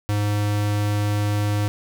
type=tone; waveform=square; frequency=103.7 Hz; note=G#2; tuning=2 cents flat; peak=-20 dBFS; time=0.09-1.68 s; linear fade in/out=0 ms; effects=none